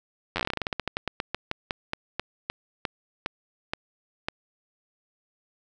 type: slowing click train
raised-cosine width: 0.3 ms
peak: -11 dBFS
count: 29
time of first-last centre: 0.36-4.285 s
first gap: 10 ms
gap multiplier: 1.16
effects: none